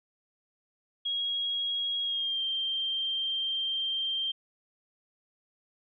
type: tone with pitch glide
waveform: sine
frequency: 3296 to 3162 Hz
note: G#7 to G7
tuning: -14 to +14 cents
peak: -28 dBFS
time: 1.05-4.32 s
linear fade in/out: 10 ms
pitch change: -72 cents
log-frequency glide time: 2.03-2.42 s
effects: none